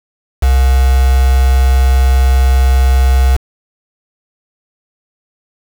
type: tone with quantisation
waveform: sine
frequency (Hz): 65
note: C2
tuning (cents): -11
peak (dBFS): -6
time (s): 0.42-3.37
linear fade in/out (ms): 10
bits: 3
effects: none